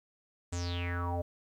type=tone with low-pass filter sweep; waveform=square; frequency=87.5 Hz; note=F2; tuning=4 cents sharp; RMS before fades=-34 dBFS; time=0.52-1.22 s; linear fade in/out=10 ms; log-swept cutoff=7900 to 580 Hz; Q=8; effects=11-bit